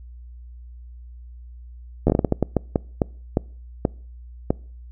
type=slowing click train; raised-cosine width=2 ms; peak=-4 dBFS; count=15; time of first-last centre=2.07-4.505 s; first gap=12 ms; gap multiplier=1.36; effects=noise-tail reverb RT60 0.5 s tail -26 dB re dry + added 60 Hz sine -38 dBFS peak until 4.91 s